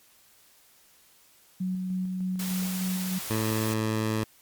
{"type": "tone with tremolo", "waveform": "sine", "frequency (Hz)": 185, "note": "F#3", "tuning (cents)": 0, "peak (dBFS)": -26, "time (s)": [1.6, 3.19], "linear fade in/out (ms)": 10, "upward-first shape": "square", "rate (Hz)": 3.3, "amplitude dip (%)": 25}
{"type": "noise", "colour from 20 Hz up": "white", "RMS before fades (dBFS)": -36, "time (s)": [2.39, 3.74], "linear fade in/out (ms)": 5}
{"type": "tone", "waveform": "15% pulse", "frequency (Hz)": 109.7, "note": "A2", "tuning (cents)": -5, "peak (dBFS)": -19, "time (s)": [3.3, 4.24], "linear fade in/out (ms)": 5}
{"effects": ["white hiss -59 dBFS RMS until 4.41 s", "MP3 96 kbps"]}